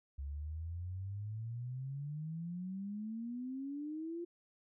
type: exponential sweep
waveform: sine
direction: up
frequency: 68.1 to 349.2 Hz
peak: -39 dBFS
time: 0.18-4.25 s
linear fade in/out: 10 ms
effects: none